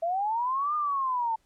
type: linear two-way sweep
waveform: sine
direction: up then down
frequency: 652 to 1223 to 883 Hz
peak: -25 dBFS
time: 0.02-1.36 s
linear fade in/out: 10 ms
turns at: 0.75 s
effects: pink hiss -70 dBFS RMS until 1.45 s + low-pass 11000 Hz 12 dB/octave